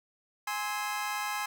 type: chord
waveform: 25% pulse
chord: Ab augmented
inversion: none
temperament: equal with one note detuned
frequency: 830.6 / 1046.5 / 1294.4 Hz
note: Ab5 / C6 / E6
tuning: 0 / 0 / -32 cents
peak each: -31 / -32 / -35 dBFS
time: 0.47-1.46 s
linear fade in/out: 5 ms
effects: none